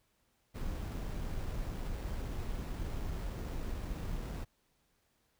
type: noise with sample-and-hold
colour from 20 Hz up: brown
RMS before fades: -38 dBFS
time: 0.54-4.45 s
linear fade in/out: 20 ms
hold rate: 6300 Hz
effects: pink hiss -75 dBFS RMS until 5.39 s